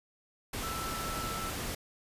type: tone in noise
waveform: sine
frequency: 1326 Hz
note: E6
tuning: 10 cents sharp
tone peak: -38 dBFS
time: 0.63-1.5 s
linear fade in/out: 5 ms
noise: pink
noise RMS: -37 dBFS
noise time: 0.53-1.75 s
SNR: -4 dB
effects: resampled to 32000 Hz